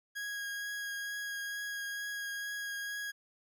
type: tone with vibrato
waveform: 40% pulse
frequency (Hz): 1646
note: G#6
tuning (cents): -16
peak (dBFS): -36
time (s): 0.15-3.12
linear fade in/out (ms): 20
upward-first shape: triangle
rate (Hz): 2.2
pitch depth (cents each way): 13
effects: none